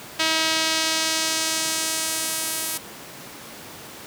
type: tone with band-pass filter sweep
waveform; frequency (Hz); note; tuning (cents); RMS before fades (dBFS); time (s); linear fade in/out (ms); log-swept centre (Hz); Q
sawtooth; 319.8; D#4; +48; -24; 0.19-2.78; 10; 3700 to 12000; 1
effects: pink hiss -39 dBFS RMS until 4.06 s + high-pass 150 Hz 12 dB/octave